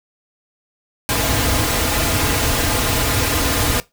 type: noise with comb filter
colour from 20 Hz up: pink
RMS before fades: -18 dBFS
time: 1.09-3.8 s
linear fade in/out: 0 ms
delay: 5.3 ms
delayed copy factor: -0.65
effects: noise-tail reverb RT60 0.2 s tail -20 dB re dry